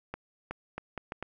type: accelerating click train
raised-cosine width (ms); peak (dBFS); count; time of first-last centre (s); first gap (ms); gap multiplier
0.5; -21; 6; 0.14-1.226; 370; 0.73
effects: none